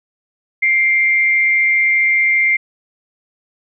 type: tone pair together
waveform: sine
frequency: 2105 / 2317 Hz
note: C7 / D7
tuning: +10 / -24 cents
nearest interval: major second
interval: 166 cents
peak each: -11 / -23 dBFS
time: 0.62-2.57 s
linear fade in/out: 10 ms
effects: none